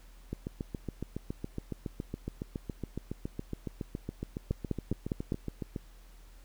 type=two click trains; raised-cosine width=3 ms; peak=-22 / -17 dBFS; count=40 / 5; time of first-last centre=0.33-5.762 / 4.51-5.321 s; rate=7.18 / 4.93 Hz; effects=added 40 Hz sine -51 dBFS peak until 6.44 s + pink hiss -62 dBFS RMS until 6.44 s